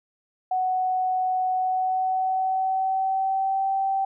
sine tone with pitch glide, 743 to 775.9 Hz, F#5 to G5, +7 to -18 cents, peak -21 dBFS, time 0.51-4.05 s, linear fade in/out 5 ms, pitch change +75 cents, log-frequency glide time 1.54-3.69 s, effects none

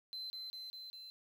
triangle tone with echo, 4072 Hz, C8, 48 cents flat, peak -39 dBFS, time 0.13-0.3 s, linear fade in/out 0 ms, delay 200 ms, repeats 4, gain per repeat -2 dB, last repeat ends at 1.1 s, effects tanh soft clip ceiling -37 dBFS + 11-bit

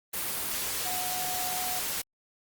sine tone in noise, 733 Hz, F#5, 16 cents flat, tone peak -35 dBFS, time 0.85-1.8 s, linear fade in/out 10 ms, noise white, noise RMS -32 dBFS, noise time 0.13-2.02 s, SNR -6 dB, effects Opus 32 kbps

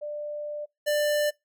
sine / square tone pair in turn, 593 / 593 Hz, D5 / D5, +17 / +17 cents, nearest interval unison, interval 0 cents, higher neither, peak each -31 / -23 dBFS, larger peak second, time 0.01-0.66 / 0.86-1.31 s, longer first, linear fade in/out 20 ms, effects noise-tail reverb RT60 0.2 s tail -24 dB re dry

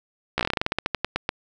slowing click train, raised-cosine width 0.3 ms, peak -6 dBFS, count 18, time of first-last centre 0.38-1.291 s, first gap 14 ms, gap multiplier 1.15, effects none

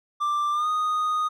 triangle tone with pitch glide, 1180 to 1239.4 Hz, D6 to D#6, +8 to -7 cents, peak -20 dBFS, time 0.2-1.29 s, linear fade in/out 20 ms, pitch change +85 cents, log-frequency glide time 0.52-0.68 s, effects none

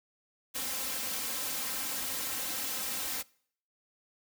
white noise with comb filter, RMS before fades -35 dBFS, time 0.54-3.23 s, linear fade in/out 20 ms, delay 3.8 ms, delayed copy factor +0.95, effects noise-tail reverb RT60 0.6 s tail -24 dB re dry + high-pass 60 Hz 12 dB/octave

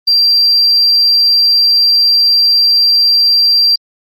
sine tone, 4721 Hz, D8, 8 cents sharp, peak -5 dBFS, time 0.07-3.76 s, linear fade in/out 10 ms, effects tanh soft clip ceiling -3 dBFS + Opus 32 kbps

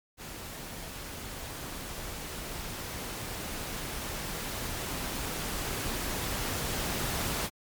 pink noise with level ramp, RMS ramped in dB -42 to -31 dBFS, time 0.17-7.5 s, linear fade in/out 50 ms, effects MP3 96 kbps

